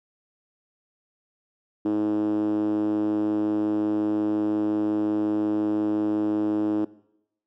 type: tone with band-pass filter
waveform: 5% pulse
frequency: 105.6 Hz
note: G#2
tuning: 29 cents sharp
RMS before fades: -24 dBFS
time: 1.85-6.85 s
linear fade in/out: 5 ms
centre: 300 Hz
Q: 6.3
effects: noise-tail reverb RT60 0.8 s tail -19 dB re dry